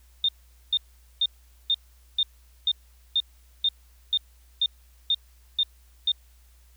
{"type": "tone bursts", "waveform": "sine", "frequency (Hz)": 3641, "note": "A#7", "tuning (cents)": -41, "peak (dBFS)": -19, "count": 13, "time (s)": [0.24, 6.118], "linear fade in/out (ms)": 2, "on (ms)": 46, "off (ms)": 440, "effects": ["added 60 Hz sine -53 dBFS peak until 6.76 s", "white hiss -63 dBFS RMS until 6.76 s"]}